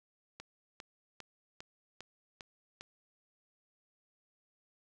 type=click train; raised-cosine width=0.2 ms; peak=-28 dBFS; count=7; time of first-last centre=0.4-2.81 s; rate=2.49 Hz; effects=none